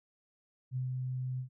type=tone with ADSR envelope; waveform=sine; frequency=128.1 Hz; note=C3; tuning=36 cents flat; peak=-31 dBFS; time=0.71-1.49 s; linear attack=52 ms; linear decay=130 ms; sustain=-2 dB; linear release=100 ms; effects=none